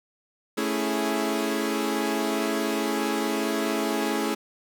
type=chord; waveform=sawtooth; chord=A major seventh; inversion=none; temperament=equal; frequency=220 / 277.2 / 329.6 / 415.3 Hz; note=A3 / C#4 / E4 / G#4; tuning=0 / 0 / 0 / 0 cents; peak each=-26 dBFS; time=0.57-4.35 s; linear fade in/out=10 ms; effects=none